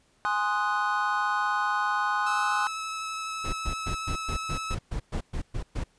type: chord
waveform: triangle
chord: Ab dominant seventh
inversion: none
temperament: equal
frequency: 830.6 / 1046.5 / 1244.5 / 1480 Hz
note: Ab5 / C6 / Eb6 / Gb6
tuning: 0 / 0 / 0 / 0 cents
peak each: -28 dBFS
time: 0.25-2.67 s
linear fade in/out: 0 ms
type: tone with vibrato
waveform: sawtooth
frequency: 1300 Hz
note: E6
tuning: 24 cents flat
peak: -28 dBFS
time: 2.26-4.75 s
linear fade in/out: 10 ms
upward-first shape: triangle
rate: 12 Hz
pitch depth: 12 cents each way
type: noise bursts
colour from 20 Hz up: brown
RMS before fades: -30 dBFS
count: 12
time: 3.44-5.84 s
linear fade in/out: 10 ms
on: 90 ms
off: 120 ms
effects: pink hiss -65 dBFS RMS until 5.98 s + resampled to 22050 Hz